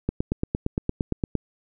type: click train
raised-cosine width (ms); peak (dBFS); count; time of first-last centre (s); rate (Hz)
3; -10; 12; 0.09-1.353; 8.71
effects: none